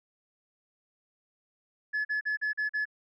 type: tone bursts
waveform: sine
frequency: 1712 Hz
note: A6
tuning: 48 cents flat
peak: -25 dBFS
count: 6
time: 1.93-2.855 s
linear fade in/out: 20 ms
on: 120 ms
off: 41 ms
effects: tanh soft clip ceiling -25 dBFS

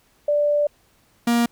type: tone pair in turn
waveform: sine / 45% pulse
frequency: 587.3 / 236.1 Hz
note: D5 / A#3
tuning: 0 / +22 cents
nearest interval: octave + major third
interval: 1578 cents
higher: first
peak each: -16 dBFS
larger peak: neither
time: 0.28-0.67 / 1.27-1.46 s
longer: first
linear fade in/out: 5 ms
effects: pink hiss -60 dBFS RMS until 1.51 s

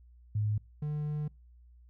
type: tone pair in turn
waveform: sine / triangle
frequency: 105.8 / 149.62 Hz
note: G#2 / D3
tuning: +33 / +33 cents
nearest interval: tritone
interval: 600 cents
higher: second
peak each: -27 / -29 dBFS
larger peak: first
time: 0.35-0.58 / 0.82-1.28 s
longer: second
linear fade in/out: 5 ms
effects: noise-tail reverb RT60 0.3 s tail -26 dB re dry + added 60 Hz sine -54 dBFS peak until 1.89 s

